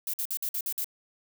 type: noise bursts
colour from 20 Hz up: violet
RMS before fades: -31 dBFS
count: 7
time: 0.07-0.844 s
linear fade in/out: 2 ms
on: 66 ms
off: 52 ms
effects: none